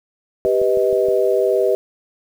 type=chord; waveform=sine; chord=G augmented; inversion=none; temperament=equal with one note detuned; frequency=392 / 493.9 / 629.8 Hz; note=G4 / B4 / D#5; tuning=0 / 0 / +21 cents; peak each=-17 / -18 / -19 dBFS; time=0.45-1.75 s; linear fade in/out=0 ms
type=click train; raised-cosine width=2 ms; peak=-20 dBFS; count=5; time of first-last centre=0.46-1.085 s; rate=6.4 Hz
effects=7-bit